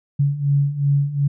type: beating tone pair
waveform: sine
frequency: 140 / 142.7 Hz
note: C#3 / D3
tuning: +18 / -49 cents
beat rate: 2.7 Hz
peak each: -21 / -17 dBFS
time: 0.19-1.28 s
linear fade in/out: 10 ms
effects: none

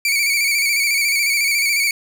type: tone with vibrato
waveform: sawtooth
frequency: 2281 Hz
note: C#7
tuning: 49 cents sharp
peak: -12 dBFS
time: 0.05-1.91 s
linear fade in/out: 2 ms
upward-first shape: square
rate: 14 Hz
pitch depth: 49 cents each way
effects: none

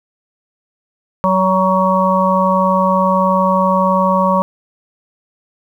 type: harmonic tone with a mistuned harmonic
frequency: 188.3 Hz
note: F#3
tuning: 31 cents sharp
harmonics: 1 / 3 / 5 / 6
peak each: -16 / -16 / -16 / -16 dBFS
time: 1.24-4.42 s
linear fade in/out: 0 ms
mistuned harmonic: 6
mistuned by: -15 cents
effects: 8-bit

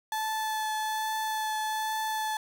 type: tone with vibrato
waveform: 35% pulse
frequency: 869 Hz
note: A5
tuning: 22 cents flat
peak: -27 dBFS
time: 0.12-2.37 s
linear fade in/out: 2 ms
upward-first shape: triangle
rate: 1.2 Hz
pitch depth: 11 cents each way
effects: none

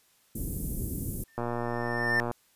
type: band-stop noise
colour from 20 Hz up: pink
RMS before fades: -33 dBFS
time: 0.35-1.24 s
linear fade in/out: 5 ms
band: 340 to 10000 Hz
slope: 24 dB/octave
type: tone with exponential growth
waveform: triangle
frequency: 1797 Hz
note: A6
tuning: 36 cents sharp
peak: -20 dBFS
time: 1.28-2.2 s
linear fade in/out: 0 ms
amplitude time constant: 200 ms
type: click train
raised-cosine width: 1 ms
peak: -18 dBFS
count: 112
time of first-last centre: 1.38-2.313 s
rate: 119 Hz
effects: white hiss -65 dBFS RMS until 2.55 s + resampled to 32000 Hz

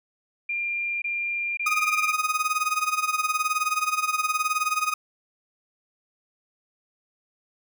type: tone bursts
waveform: sine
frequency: 2392 Hz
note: D7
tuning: 31 cents sharp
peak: -25 dBFS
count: 3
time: 0.49-2.124 s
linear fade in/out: 5 ms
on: 530 ms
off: 22 ms
type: tone with tremolo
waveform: 30% pulse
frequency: 1248 Hz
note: D#6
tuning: 5 cents sharp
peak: -17 dBFS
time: 1.66-4.94 s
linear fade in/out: 5 ms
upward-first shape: sine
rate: 19 Hz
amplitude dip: 80%
effects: none

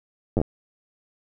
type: slowing click train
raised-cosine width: 2 ms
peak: -9 dBFS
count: 5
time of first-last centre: 0.37-0.415 s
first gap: 9 ms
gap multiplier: 1.15
effects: none

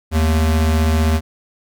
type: tone pair together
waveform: square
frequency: 79.5 / 223 Hz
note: D#2 / A3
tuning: +38 / +23 cents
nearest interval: octave + tritone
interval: 1785 cents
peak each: -14 / -24 dBFS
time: 0.11-1.21 s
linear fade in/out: 50 ms
effects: none

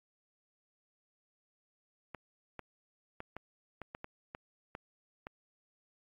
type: clicks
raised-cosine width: 0.5 ms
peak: -27 dBFS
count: 10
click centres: 2.147 / 2.593 / 3.204 / 3.366 / 3.817 / 3.949 / 4.044 / 4.349 / 4.751 / 5.269 s
effects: AAC 32 kbps

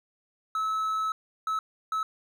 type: tone bursts at uneven times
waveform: triangle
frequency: 1298 Hz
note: E6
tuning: 27 cents flat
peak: -24 dBFS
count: 3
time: 0.55-1.12 / 1.47-1.59 / 1.92-2.03 s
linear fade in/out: 2 ms
effects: none

